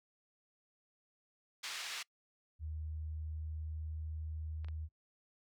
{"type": "band-pass noise", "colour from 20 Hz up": "pink", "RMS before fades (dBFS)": -43, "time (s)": [1.63, 2.03], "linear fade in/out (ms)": 10, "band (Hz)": [1900, 5800], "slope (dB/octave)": 12}
{"type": "tone with pitch glide", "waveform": "sine", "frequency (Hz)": [77.8, 78.39], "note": ["D#2", "D#2"], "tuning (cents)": [0, 13], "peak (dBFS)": -39, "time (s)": [2.59, 4.89], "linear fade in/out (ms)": 50, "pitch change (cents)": 13, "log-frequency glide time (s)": [2.74, 4.17]}
{"type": "clicks", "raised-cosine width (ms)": 0.3, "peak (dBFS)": -38, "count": 2, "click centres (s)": [4.646, 4.685]}
{"effects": ["noise-tail reverb RT60 0.1 s tail -24 dB re dry"]}